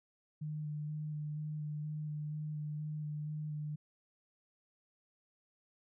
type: tone with vibrato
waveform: sine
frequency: 151.2 Hz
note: D#3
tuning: 49 cents flat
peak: -37 dBFS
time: 0.41-3.76 s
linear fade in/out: 10 ms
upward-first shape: square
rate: 2.1 Hz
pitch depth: 13 cents each way
effects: none